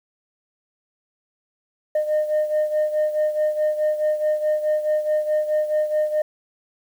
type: beating tone pair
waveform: sine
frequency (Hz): 609 / 613.7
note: D#5 / D#5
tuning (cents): -37 / -24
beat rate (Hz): 4.7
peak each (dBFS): -18 / -23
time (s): 1.95-6.22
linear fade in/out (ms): 5
effects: tanh soft clip ceiling -15 dBFS + 8-bit